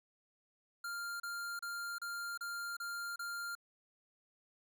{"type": "tone bursts", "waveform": "square", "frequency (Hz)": 1396.9, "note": "F6", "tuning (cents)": 0, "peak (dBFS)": -40, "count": 7, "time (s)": [0.84, 3.552], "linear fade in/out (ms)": 5, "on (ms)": 360, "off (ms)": 32, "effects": []}